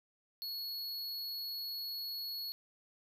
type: tone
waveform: square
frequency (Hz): 4355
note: C#8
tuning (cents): -31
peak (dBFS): -39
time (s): 0.42-2.52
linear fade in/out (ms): 0
effects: none